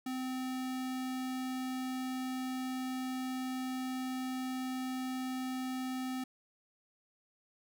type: tone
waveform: square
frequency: 257.8 Hz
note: C4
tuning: 26 cents flat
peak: -36 dBFS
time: 0.06-6.24 s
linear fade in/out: 5 ms
effects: none